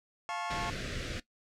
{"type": "chord", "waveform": "sawtooth", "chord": "F augmented", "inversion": "none", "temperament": "just", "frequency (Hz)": [698.5, 873.1, 1091.3], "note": ["F5", "A5", "C#6"], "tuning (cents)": [0, -14, -27], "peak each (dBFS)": -35, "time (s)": [0.29, 0.7], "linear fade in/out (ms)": 0}
{"type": "band-stop noise", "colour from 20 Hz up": "pink", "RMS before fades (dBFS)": -37, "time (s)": [0.5, 1.2], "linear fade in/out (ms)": 5, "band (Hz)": [630, 1300], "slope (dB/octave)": 48}
{"effects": ["noise-tail reverb RT60 0.1 s tail -17 dB re dry", "low-pass 5000 Hz 12 dB/octave"]}